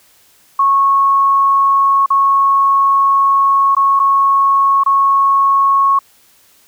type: tone with dropouts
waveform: sine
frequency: 1100 Hz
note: C#6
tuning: 14 cents flat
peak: -8 dBFS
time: 0.59-5.99 s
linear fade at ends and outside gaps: 5 ms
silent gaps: 2.061-2.103 / 3.75-3.766 / 3.994-3.998 / 4.836-4.861 s
effects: white hiss -50 dBFS RMS until 6.67 s